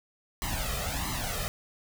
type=noise with flanger; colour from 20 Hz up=pink; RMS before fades=-32 dBFS; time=0.42-1.48 s; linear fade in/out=0 ms; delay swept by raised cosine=0.98 to 1.63 ms; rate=1.5 Hz; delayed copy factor=+0.85; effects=none